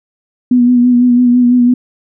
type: tone with vibrato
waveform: sine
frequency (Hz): 245.3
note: B3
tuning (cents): -12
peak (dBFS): -5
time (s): 0.51-1.74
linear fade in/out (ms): 5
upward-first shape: sine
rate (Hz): 6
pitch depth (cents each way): 30
effects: none